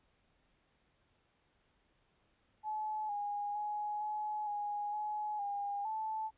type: tone with pitch steps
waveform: sine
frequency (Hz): 858 / 821 / 837 / 847 / 827 / 844 / 809 / 874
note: A5 / G#5 / G#5 / G#5 / G#5 / G#5 / G#5 / A5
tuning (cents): -44 / -20 / +13 / +34 / -8 / +28 / -46 / -12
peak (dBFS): -35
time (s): 2.63-6.31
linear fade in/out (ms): 50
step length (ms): 460
effects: pink hiss -74 dBFS RMS until 6.37 s + resampled to 8000 Hz